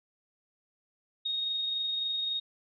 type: tone with amplitude modulation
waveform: sine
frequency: 3729 Hz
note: A#7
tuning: in tune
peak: -28 dBFS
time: 1.25-2.4 s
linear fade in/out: 10 ms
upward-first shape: sine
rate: 23.6 Hz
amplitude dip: 25%
effects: none